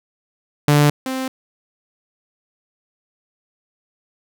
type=tone pair in turn; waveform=sawtooth; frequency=146.83 / 261.5 Hz; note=D3 / C4; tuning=0 / -1 cents; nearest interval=minor seventh; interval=999 cents; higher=second; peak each=-7 / -18 dBFS; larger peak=first; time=0.68-0.9 / 1.06-1.28 s; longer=neither; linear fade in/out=2 ms; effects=none